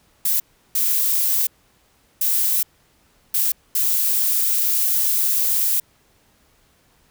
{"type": "noise bursts at uneven times", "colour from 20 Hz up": "violet", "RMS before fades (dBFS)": -19, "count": 5, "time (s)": [[0.25, 0.4], [0.75, 1.47], [2.21, 2.63], [3.34, 3.52], [3.75, 5.8]], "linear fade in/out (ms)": 5, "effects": ["pink hiss -59 dBFS RMS until 7.1 s"]}